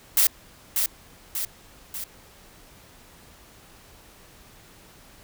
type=noise with echo; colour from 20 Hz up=blue; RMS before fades=-18 dBFS; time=0.17-0.27 s; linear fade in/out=2 ms; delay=590 ms; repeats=3; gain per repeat=-5 dB; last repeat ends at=2.04 s; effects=pink hiss -51 dBFS RMS until 5.23 s